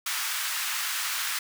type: high-pass noise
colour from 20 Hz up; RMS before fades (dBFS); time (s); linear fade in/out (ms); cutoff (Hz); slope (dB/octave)
pink; -30; 0.06-1.39; 5; 1200; 24
effects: none